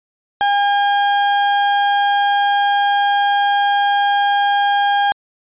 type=tone; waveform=35% pulse; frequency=809 Hz; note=G#5; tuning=46 cents flat; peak=-11 dBFS; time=0.41-5.12 s; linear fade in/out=0 ms; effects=resampled to 8000 Hz